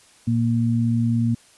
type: tone pair together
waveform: sine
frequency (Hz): 116.54 / 233.1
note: A#2 / A#3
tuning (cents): 0 / 0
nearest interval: octave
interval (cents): 1200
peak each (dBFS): -20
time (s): 0.27-1.35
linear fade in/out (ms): 10
effects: white hiss -53 dBFS RMS until 1.57 s + resampled to 24000 Hz